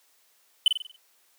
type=tone with echo; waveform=triangle; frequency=3025 Hz; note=F#7; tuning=38 cents sharp; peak=-13 dBFS; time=0.66-0.68 s; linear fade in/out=2 ms; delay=47 ms; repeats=6; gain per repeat=-6 dB; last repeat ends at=0.962 s; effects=white hiss -64 dBFS RMS until 1.38 s + high-pass 400 Hz 12 dB/octave